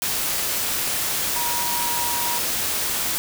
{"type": "tone in noise", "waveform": "sine", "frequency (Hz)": 954, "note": "A#5", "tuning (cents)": 40, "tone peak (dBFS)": -27, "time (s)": [1.36, 2.38], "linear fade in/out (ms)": 0, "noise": "white", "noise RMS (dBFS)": -24, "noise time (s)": [0.02, 3.18], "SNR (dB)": -6, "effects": []}